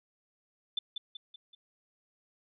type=tone with echo; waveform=sine; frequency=3520 Hz; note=A7; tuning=in tune; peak=-28 dBFS; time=0.77-0.79 s; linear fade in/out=5 ms; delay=190 ms; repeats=4; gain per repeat=-6 dB; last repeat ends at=1.55 s; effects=none